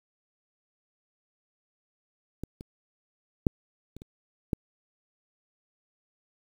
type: clicks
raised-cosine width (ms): 3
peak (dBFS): -21 / -28 / -8 / -30 / -30 / -13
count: 6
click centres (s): 2.436 / 2.609 / 3.468 / 3.966 / 4.019 / 4.532
effects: 8-bit